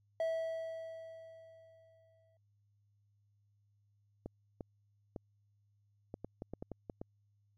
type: tone with exponential decay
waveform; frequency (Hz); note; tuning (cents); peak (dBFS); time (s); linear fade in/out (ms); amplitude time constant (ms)
triangle; 652; E5; -19; -29; 0.2-2.37; 2; 470
type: clicks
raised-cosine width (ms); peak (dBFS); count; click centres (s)
2; -29; 11; 4.26 / 4.608 / 5.162 / 6.141 / 6.246 / 6.421 / 6.536 / 6.625 / 6.717 / 6.898 / 7.015
effects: added 102 Hz sine -70 dBFS peak until 7.57 s + AAC 64 kbps